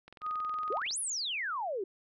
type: click train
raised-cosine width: 0.3 ms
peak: -34 dBFS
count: 19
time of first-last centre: 0.08-0.909 s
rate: 21.7 Hz
type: tone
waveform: sine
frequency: 1244.5 Hz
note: D#6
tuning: in tune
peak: -32 dBFS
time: 0.21-0.82 s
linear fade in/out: 50 ms
type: exponential two-way sweep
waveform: sine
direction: up then down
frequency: 359 to 11175 to 359 Hz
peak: -32 dBFS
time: 0.7-1.84 s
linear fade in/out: 5 ms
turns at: 0.99 s
effects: none